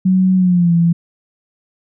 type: tone with pitch glide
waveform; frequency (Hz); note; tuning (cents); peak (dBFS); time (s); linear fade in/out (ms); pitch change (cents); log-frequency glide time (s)
sine; 186.6 to 169.15; F#3 to E3; +15 to +45; -9; 0.05-0.93; 10; -170; 0.36-0.73
effects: none